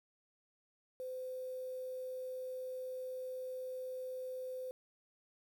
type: tone with quantisation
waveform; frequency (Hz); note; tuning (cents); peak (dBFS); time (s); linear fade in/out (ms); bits
sine; 512; C5; -38; -40; 1-4.71; 0; 10
effects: none